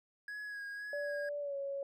triangle tone with vibrato, 1661 Hz, G#6, in tune, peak -39 dBFS, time 0.28-1.29 s, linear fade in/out 2 ms, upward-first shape sine, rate 1.9 Hz, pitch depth 28 cents each way
sine tone with pitch glide, 581 to 555.4 Hz, D5 to C#5, -19 to +3 cents, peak -36 dBFS, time 0.93-1.83 s, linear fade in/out 2 ms, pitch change -78 cents, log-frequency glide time 1.4-1.56 s
effects none

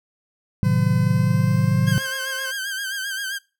sine chord, A diminished seventh, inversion none, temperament equal, 110 / 130.81 / 155.56 / 185 Hz, A2 / C3 / Eb3 / Gb3, 0 / 0 / 0 / 0 cents, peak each -21 dBFS, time 0.63-1.98 s, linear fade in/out 0 ms
15% pulse tone with pitch glide, 509 to 530 Hz, C5 to C5, -48 to +22 cents, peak -26 dBFS, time 0.63-2.52 s, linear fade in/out 20 ms, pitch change +70 cents, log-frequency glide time 1.01-1.94 s
sawtooth tone with vibrato, 1579 Hz, G6, 12 cents sharp, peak -22 dBFS, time 1.86-3.39 s, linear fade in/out 20 ms, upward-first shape sine, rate 7.6 Hz, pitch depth 63 cents each way
effects noise-tail reverb RT60 0.3 s tail -22 dB re dry

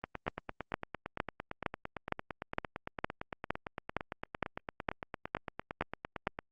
two click trains, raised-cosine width 0.5 ms, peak -15 / -22 dBFS, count 14 / 57, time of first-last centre 0.28-6.271 / 0.04-6.389 s, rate 2.17 / 8.82 Hz, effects Opus 32 kbps

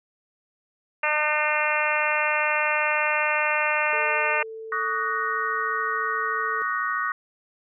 harmonic tone, 302.1 Hz, D4, 49 cents sharp, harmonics 2 / 3 / 4 / 5 / 6 / 7 / 8 / 9, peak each -29 / -29 / -29 / -29 / -29 / -29 / -29 / -29 dBFS, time 1.03-4.43 s, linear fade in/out 5 ms
sine tone, 444.2 Hz, A4, 16 cents sharp, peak -34 dBFS, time 3.93-6.62 s, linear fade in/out 0 ms
sine chord, D# minor seventh, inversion third, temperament equal with one note detuned, 1130.7 / 1244.5 / 1480 / 1864.7 Hz, C#6 / D#6 / F#6 / A#6, +34 / 0 / 0 / 0 cents, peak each -29 dBFS, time 4.72-7.12 s, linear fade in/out 2 ms
effects none

